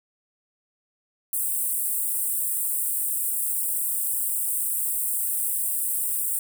pink high-pass noise, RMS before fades -26 dBFS, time 1.33-6.39 s, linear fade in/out 2 ms, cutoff 8100 Hz, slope 96 dB/octave, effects none

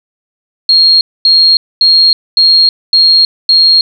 sine tone bursts, 4255 Hz, C8, 28 cents sharp, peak -3 dBFS, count 6, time 0.69-3.81 s, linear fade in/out 2 ms, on 320 ms, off 240 ms, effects none

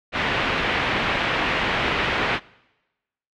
white low-pass noise, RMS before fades -23 dBFS, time 0.12-2.4 s, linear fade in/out 50 ms, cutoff 2800 Hz, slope 24 dB/octave, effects noise-tail reverb RT60 1.0 s tail -23 dB re dry

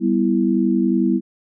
sine chord, E minor, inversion first, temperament equal, 196 / 246.9 / 329.6 Hz, G3 / B3 / E4, 0 / 0 / 0 cents, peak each -19 dBFS, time 0-1.21 s, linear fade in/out 50 ms, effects none

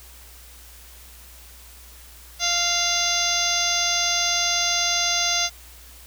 harmonic tone with a mistuned harmonic, 696 Hz, F5, 6 cents flat, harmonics 1 / 2 / 3 / 4 / 5 / 6 / 7 / 8 / 9, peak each -30 / -31 / -29 / -31 / -27 / -31 / -27 / -30 / -25 dBFS, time 2.39-5.5 s, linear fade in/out 50 ms, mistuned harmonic 6, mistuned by -53 cents, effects added 60 Hz sine -46 dBFS peak until 6.06 s + white hiss -47 dBFS RMS until 6.06 s

